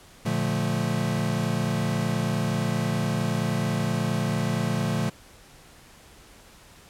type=chord; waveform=square; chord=Bb major seventh; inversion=none; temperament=equal with one note detuned; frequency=116.54 / 146.83 / 175.52 / 220 Hz; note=Bb2 / D3 / F3 / A3; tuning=0 / 0 / +9 / 0 cents; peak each=-30 dBFS; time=0.25-5.1 s; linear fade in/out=10 ms; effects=pink hiss -51 dBFS RMS until 6.89 s + low-pass 12000 Hz 12 dB/octave